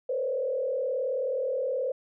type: tone with frequency modulation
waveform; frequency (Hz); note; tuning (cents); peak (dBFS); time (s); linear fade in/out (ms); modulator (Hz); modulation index
sine; 523.3; C5; 0; -26; 0.09-1.92; 5; 38.9; 1.1
effects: none